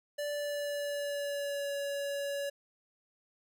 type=tone with pitch glide; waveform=square; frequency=584 to 565.1 Hz; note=D5 to C#5; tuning=-10 to +33 cents; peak=-34 dBFS; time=0.18-2.5 s; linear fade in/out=10 ms; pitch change=-57 cents; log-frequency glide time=0.3-1.75 s; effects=none